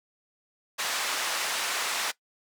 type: band-pass noise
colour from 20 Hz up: pink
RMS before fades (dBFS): -30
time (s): 0.78-2.12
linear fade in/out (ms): 20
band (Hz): 930 to 9200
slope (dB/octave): 12
effects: noise-tail reverb RT60 0.1 s tail -19 dB re dry